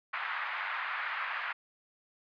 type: band-pass noise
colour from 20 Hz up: white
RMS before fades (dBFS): -36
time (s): 0.13-1.53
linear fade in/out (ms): 10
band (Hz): 960 to 2100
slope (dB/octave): 24
effects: resampled to 11025 Hz